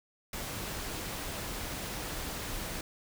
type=noise; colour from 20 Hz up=pink; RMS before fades=-38 dBFS; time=0.33-2.81 s; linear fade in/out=2 ms; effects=none